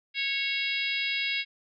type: harmonic tone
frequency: 550 Hz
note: C#5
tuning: 14 cents flat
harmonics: 3 / 4 / 5 / 6 / 7 / 8 / 9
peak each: -40 / -30 / -33 / -35 / -35 / -44 / -39 dBFS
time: 0.14-1.45 s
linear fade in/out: 50 ms
effects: none